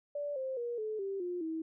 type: tone with pitch steps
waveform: sine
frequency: 580 / 525.8 / 476.6 / 432 / 391.6 / 355 / 321.8 Hz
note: D5 / C5 / A#4 / A4 / G4 / F4 / E4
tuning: -22 / +8 / +38 / -32 / -2 / +28 / -42 cents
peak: -34 dBFS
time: 0.15-1.62 s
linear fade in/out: 5 ms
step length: 210 ms
effects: none

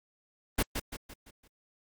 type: noise with echo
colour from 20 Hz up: pink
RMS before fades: -26 dBFS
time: 0.58-0.63 s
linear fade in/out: 10 ms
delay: 170 ms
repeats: 5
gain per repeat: -7 dB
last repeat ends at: 1.48 s
effects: Opus 32 kbps

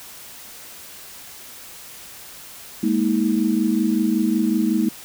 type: chord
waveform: sine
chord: Ab suspended second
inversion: none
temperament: equal with one note detuned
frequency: 207.7 / 233.1 / 318.8 Hz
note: Ab3 / Bb3 / Eb4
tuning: 0 / 0 / +42 cents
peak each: -21 dBFS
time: 2.83-4.89 s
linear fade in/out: 5 ms
effects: white hiss -40 dBFS RMS until 5.04 s

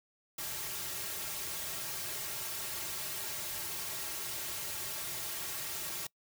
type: noise with comb filter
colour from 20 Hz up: white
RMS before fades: -39 dBFS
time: 0.38-6.07 s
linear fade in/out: 5 ms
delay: 4 ms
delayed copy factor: -1
effects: noise-tail reverb RT60 0.1 s tail -23 dB re dry

